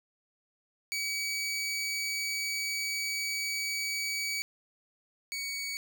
20% pulse tone pair in turn, 2276 / 2243 Hz, C#7 / C#7, +45 / +20 cents, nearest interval unison, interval 25 cents, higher first, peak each -26 / -29 dBFS, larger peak first, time 0.92-4.42 / 5.32-5.77 s, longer first, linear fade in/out 0 ms, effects none

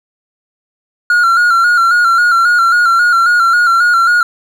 triangle tone with vibrato, 1400 Hz, F6, 4 cents sharp, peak -5 dBFS, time 1.1-4.23 s, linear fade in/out 2 ms, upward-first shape square, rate 3.7 Hz, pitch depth 47 cents each way, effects none

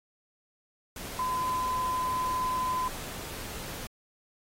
sine tone in noise, 1016 Hz, B5, 49 cents sharp, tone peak -27 dBFS, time 1.19-2.88 s, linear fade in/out 2 ms, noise pink, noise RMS -40 dBFS, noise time 0.96-3.87 s, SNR +10 dB, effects AAC 48 kbps

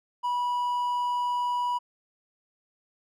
triangle tone, 977 Hz, B5, 19 cents flat, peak -23 dBFS, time 0.23-1.79 s, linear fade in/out 20 ms, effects none

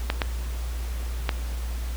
clicks, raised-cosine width 0.3 ms, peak -7 dBFS, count 3, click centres 0.101 / 0.218 / 1.292 s, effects added 59 Hz sine -27 dBFS peak until 1.96 s + pink hiss -42 dBFS RMS until 1.96 s

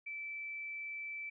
sine tone, 2321 Hz, D7, 21 cents flat, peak -40 dBFS, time 0.06-1.3 s, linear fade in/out 10 ms, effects none

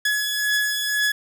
sawtooth beating tone pair, 1693 / 1695 Hz, G#6 / G#6, +33 / +35 cents, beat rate 2 Hz, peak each -18 / -23 dBFS, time 0.05-1.12 s, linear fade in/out 5 ms, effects 8-bit

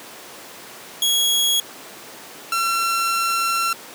sawtooth tone pair in turn, 3322 / 1356.2 Hz, G#7 / E6, 0 / +49 cents, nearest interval octave + major third, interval 1551 cents, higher first, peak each -13 / -15 dBFS, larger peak first, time 1.02-1.6 / 2.52-3.73 s, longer second, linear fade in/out 2 ms, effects pink hiss -38 dBFS RMS until 3.94 s + high-pass 300 Hz 12 dB/octave

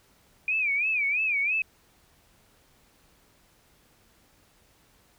sine tone with vibrato, 2412 Hz, D7, 46 cents sharp, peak -23 dBFS, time 0.48-1.62 s, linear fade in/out 2 ms, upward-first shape sine, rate 3 Hz, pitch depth 150 cents each way, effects pink hiss -62 dBFS RMS until 5.18 s

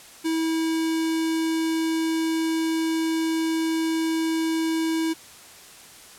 square tone with notch filter, 323.8 Hz, E4, 31 cents flat, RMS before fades -24 dBFS, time 0.24-5.14 s, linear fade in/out 20 ms, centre 1200 Hz, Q 1.6, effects white hiss -46 dBFS RMS until 6.18 s + low-pass 11000 Hz 12 dB/octave

